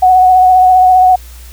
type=tone with vibrato; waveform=sine; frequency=740 Hz; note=F#5; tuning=in tune; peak=-3 dBFS; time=0.02-1.16 s; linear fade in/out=10 ms; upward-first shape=sine; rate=15 Hz; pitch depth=22 cents each way; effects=added 60 Hz sine -30 dBFS peak until 1.52 s + white hiss -39 dBFS RMS until 1.52 s